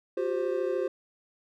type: chord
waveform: triangle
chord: F suspended second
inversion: none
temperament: equal with one note detuned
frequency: 358.4 / 392 / 523.3 Hz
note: F4 / G4 / C5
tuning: +45 / 0 / 0 cents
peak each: -29 dBFS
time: 0.17-0.88 s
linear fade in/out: 5 ms
effects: none